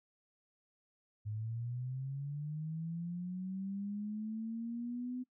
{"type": "linear sweep", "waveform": "sine", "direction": "up", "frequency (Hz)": [104.1, 253.5], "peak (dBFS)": -37, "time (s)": [1.25, 5.24], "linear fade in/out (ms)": 20, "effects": ["noise-tail reverb RT60 0.1 s tail -20 dB re dry"]}